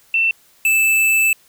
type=tone pair in turn; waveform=sine / square; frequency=2683 / 2634 Hz; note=E7 / E7; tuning=+30 / -2 cents; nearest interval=unison; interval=32 cents; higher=first; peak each=-13 dBFS; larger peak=neither; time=0.14-0.31 / 0.65-1.33 s; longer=second; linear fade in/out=2 ms; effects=white hiss -53 dBFS RMS until 1.48 s